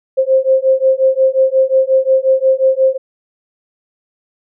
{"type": "beating tone pair", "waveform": "sine", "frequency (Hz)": [525, 530.6], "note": ["C5", "C5"], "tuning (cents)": [6, 24], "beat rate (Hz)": 5.6, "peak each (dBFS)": -12, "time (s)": [0.17, 2.98], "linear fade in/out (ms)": 20, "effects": []}